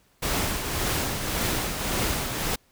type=noise with tremolo; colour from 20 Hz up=pink; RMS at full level=-25 dBFS; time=0.22-2.56 s; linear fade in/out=10 ms; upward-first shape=triangle; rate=1.8 Hz; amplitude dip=50%; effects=pink hiss -63 dBFS RMS until 2.71 s